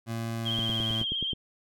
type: tone with pitch glide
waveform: 25% pulse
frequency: 114.5 to 111.63 Hz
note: A#2 to A2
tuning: -31 to +25 cents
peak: -27 dBFS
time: 0.06-1.05 s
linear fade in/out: 50 ms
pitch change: -44 cents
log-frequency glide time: 0.39-0.88 s
type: tone with vibrato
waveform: sine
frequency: 3192 Hz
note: G7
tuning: 31 cents sharp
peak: -28 dBFS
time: 0.45-1.34 s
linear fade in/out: 20 ms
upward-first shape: square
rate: 17 Hz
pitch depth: 29 cents each way
type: click train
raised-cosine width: 3 ms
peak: -23 dBFS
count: 8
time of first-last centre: 0.59-1.332 s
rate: 9.43 Hz
effects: none